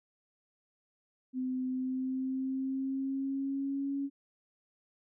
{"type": "tone with pitch glide", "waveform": "sine", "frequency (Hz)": [256.6, 278.2], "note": ["C4", "C#4"], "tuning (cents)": [-34, 6], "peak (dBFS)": -31, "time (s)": [1.33, 4.1], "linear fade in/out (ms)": 50, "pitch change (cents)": 140, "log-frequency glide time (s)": [1.68, 3.97], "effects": []}